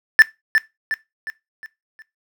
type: tone with echo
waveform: triangle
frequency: 1760 Hz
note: A6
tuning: in tune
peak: -3 dBFS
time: 0.19-0.22 s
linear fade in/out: 0 ms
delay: 360 ms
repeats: 5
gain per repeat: -7 dB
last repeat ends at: 2.02 s
effects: noise-tail reverb RT60 0.2 s tail -17 dB re dry